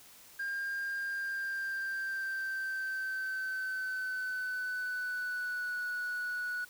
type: tone with pitch glide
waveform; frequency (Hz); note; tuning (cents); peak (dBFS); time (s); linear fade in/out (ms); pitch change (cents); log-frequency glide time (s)
sine; 1604 to 1470.9; G6 to F#6; +39 to -11; -31; 0.39-6.65; 10; -150; 0.98-5.84
effects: tanh soft clip ceiling -32 dBFS + white hiss -56 dBFS RMS until 6.69 s